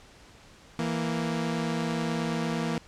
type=tone pair together; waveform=sawtooth; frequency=164.81 / 232.7 Hz; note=E3 / A#3; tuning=0 / -3 cents; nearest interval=tritone; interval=597 cents; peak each=-26 dBFS; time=0.79-2.78 s; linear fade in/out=0 ms; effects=pink hiss -53 dBFS RMS until 2.87 s + low-pass 7000 Hz 12 dB/octave